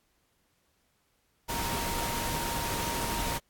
sine tone in noise, 932.3 Hz, A#5, in tune, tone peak -35 dBFS, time 1.48-3.39 s, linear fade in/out 20 ms, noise pink, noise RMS -33 dBFS, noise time 1.48-3.39 s, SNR -5 dB, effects pink hiss -72 dBFS RMS until 3.49 s + AAC 64 kbps

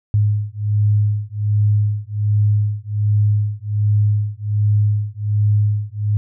sine beating tone pair, 103.83 / 105.13 Hz, G#2 / G#2, 0 / +22 cents, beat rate 1.3 Hz, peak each -17 dBFS, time 0.14-6.17 s, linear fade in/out 0 ms, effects none

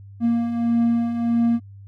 triangle beating tone pair, 232.3 / 233.9 Hz, A#3 / A#3, -6 / +6 cents, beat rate 1.6 Hz, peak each -24 / -16 dBFS, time 0.2-1.6 s, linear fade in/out 50 ms, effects added 99 Hz sine -39 dBFS peak until 1.87 s

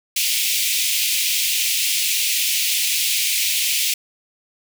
pink high-pass noise, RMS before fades -20 dBFS, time 0.16-3.94 s, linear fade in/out 5 ms, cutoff 2300 Hz, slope 48 dB/octave, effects none

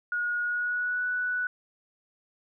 sine tone with pitch glide, 1444 to 1481.2 Hz, F#6 to F#6, -43 to +1 cents, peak -26 dBFS, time 0.12-1.47 s, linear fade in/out 2 ms, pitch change +44 cents, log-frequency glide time 0.42-1.06 s, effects none

